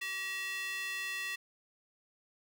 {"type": "tone with high-pass filter", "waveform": "square", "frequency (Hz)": 382.4, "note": "G4", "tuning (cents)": -43, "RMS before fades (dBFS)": -38, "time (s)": [0.01, 1.36], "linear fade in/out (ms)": 10, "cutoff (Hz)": 2200, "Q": 4.6, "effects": []}